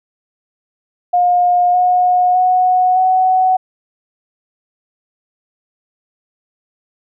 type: tone with pitch steps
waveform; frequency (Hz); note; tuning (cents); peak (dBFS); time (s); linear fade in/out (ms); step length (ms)
sine; 713 / 723.8 / 734.7 / 745.9; F5 / F#5 / F#5 / F#5; +36 / -38 / -12 / +14; -9; 1.13-3.57; 10; 610
effects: none